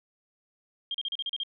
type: tone bursts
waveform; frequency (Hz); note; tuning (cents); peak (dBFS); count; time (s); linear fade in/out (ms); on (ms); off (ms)
sine; 3211; G7; +41; -29; 8; 0.91-1.434; 2; 34; 36
effects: none